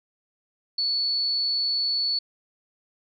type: tone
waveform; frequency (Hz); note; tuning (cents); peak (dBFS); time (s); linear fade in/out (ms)
sine; 4435; C#8; 0; -22; 0.78-2.19; 5
effects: none